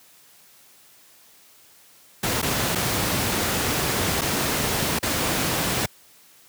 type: noise with dropouts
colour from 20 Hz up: pink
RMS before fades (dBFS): -23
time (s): 2.23-5.86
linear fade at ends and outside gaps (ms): 5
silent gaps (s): 2.417-2.426 / 2.751-2.755 / 4.212-4.216 / 4.989-5.028
effects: white hiss -53 dBFS RMS until 6.48 s + high-pass 80 Hz 12 dB/octave